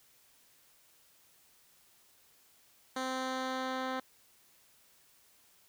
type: tone with low-pass filter sweep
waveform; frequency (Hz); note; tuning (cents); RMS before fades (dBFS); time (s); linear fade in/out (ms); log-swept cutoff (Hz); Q
10% pulse; 259.8; C4; -12; -36; 2.96-4; 5; 7800 to 3200; 0.84
effects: white hiss -65 dBFS RMS until 5.68 s